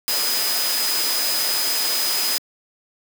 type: tone in noise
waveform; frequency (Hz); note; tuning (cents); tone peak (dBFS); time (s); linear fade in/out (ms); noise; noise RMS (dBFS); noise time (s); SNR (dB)
sine; 5000; D#8; +8; -23; 0.08-2.38; 0; white; -23; 0.08-2.38; -3
effects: high-pass 300 Hz 12 dB/octave